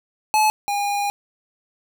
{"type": "tone pair in turn", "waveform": "square", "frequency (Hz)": [859, 812.9], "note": ["A5", "G#5"], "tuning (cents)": [-42, -37], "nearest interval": "minor second", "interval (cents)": 95, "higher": "first", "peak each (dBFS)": [-15, -21], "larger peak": "first", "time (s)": [[0.34, 0.5], [0.68, 1.1]], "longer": "second", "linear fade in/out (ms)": 0, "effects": []}